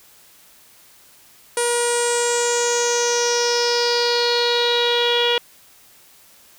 sawtooth tone with low-pass filter sweep, 478.3 Hz, A#4, 44 cents sharp, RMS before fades -19 dBFS, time 1.57-5.38 s, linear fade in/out 2 ms, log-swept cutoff 9400 to 3200 Hz, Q 6.7, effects white hiss -50 dBFS RMS until 6.58 s

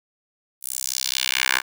10% pulse tone with high-pass filter sweep, 64.6 Hz, C2, 21 cents flat, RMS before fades -24 dBFS, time 0.61-1.62 s, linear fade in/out 50 ms, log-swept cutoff 11000 to 1400 Hz, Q 1.6, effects none

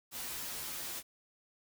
white noise with comb filter, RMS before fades -41 dBFS, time 0.11-1.03 s, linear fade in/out 50 ms, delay 10 ms, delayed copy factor -0.85, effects none

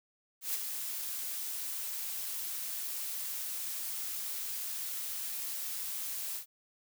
blue noise with ADSR envelope, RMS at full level -32 dBFS, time 0.41-6.46 s, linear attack 130 ms, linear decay 26 ms, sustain -6 dB, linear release 100 ms, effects none

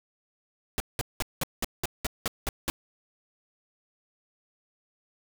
pink noise bursts, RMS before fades -28 dBFS, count 10, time 0.78-2.7 s, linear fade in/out 0 ms, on 21 ms, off 190 ms, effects none

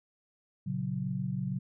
sine chord, F# major, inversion first, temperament equal, 116.54 / 138.59 / 185 Hz, A#2 / C#3 / F#3, 0 / 0 / 0 cents, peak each -38 / -34 / -34 dBFS, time 0.66-1.59 s, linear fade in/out 10 ms, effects none

